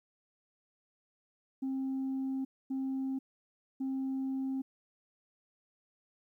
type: tone bursts at uneven times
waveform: sine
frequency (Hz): 266.2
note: C4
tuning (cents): +30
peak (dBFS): -30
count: 3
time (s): 1.62-2.45 / 2.7-3.19 / 3.8-4.62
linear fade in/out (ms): 10
effects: tanh soft clip ceiling -30 dBFS + 12-bit